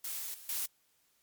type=noise with level steps; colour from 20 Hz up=blue; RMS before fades=-38 / -40 / -51 / -35 dBFS; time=0.04-0.66 s; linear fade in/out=5 ms; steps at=0.19 / 0.34 / 0.49 s; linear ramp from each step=2 ms; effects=white hiss -72 dBFS RMS until 1.22 s + MP3 96 kbps